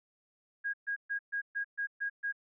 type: tone bursts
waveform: sine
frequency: 1636 Hz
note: G#6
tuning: 26 cents flat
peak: -31 dBFS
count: 8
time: 0.64-2.326 s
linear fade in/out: 20 ms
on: 97 ms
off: 130 ms
effects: none